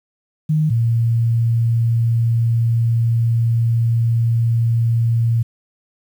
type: tone pair in turn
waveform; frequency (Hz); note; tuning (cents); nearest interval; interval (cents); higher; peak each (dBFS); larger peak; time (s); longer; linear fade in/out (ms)
sine; 154.5 / 115.74; D#3 / A#2; -12 / -12; perfect fourth; 500; first; -13; neither; 0.49-0.7 / 0.7-5.43; second; 10
effects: 8-bit